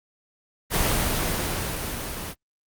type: noise with level ramp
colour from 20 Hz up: pink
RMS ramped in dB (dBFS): -21 to -33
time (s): 0.7-2.35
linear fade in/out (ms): 50
effects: Opus 24 kbps